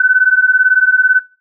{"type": "beating tone pair", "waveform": "sine", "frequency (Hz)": [1500, 1518], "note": ["F#6", "F#6"], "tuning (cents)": [23, 44], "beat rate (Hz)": 18, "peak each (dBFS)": -10, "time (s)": [0, 1.2], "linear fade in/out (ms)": 5, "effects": ["noise-tail reverb RT60 0.3 s tail -19 dB re dry"]}